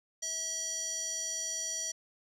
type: tone with band-pass filter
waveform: square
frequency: 645 Hz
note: E5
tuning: 38 cents flat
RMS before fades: -36 dBFS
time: 0.22-1.92 s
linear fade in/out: 10 ms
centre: 6100 Hz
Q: 7.4
effects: none